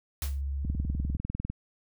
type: tone with vibrato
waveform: sine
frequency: 69.3 Hz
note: C#2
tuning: in tune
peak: -29 dBFS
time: 0.22-1.17 s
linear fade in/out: 5 ms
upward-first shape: sine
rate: 16 Hz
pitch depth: 20 cents each way
type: noise with exponential decay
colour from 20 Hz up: white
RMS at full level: -34 dBFS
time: 0.22-0.41 s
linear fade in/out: 1 ms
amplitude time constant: 40 ms
type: click train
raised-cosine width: 5 ms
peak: -20 dBFS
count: 18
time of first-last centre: 0.65-1.5 s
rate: 20 Hz
effects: none